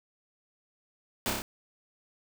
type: noise with echo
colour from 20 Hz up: pink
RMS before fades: -30 dBFS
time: 1.26-1.3 s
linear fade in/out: 0 ms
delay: 30 ms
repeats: 4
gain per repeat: -2 dB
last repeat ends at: 1.42 s
effects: none